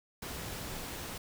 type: noise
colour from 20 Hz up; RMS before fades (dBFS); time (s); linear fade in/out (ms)
pink; -41; 0.22-1.18; 5
effects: none